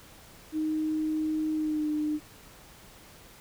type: tone with pitch glide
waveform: sine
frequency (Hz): 311.1 to 302.6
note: D#4 to D#4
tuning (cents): 0 to -48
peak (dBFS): -26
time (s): 0.52-2.2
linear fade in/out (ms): 50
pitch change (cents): -48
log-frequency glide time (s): 1.54-1.88
effects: pink hiss -52 dBFS RMS until 3.4 s